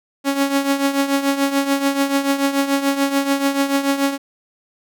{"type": "tone with tremolo", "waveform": "sawtooth", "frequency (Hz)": 277.2, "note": "C#4", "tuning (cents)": 0, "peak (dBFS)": -9, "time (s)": [0.24, 4.18], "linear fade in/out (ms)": 50, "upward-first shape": "triangle", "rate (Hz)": 6.9, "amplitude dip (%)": 75, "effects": []}